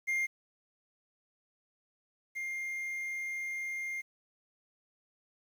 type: tone pair in turn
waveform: triangle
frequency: 2114 / 2114 Hz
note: C7 / C7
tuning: +17 / +17 cents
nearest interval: unison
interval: 0 cents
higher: neither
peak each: -27 / -33 dBFS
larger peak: first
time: 0.07-0.27 / 2.35-4.02 s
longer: second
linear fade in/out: 20 ms
effects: 10-bit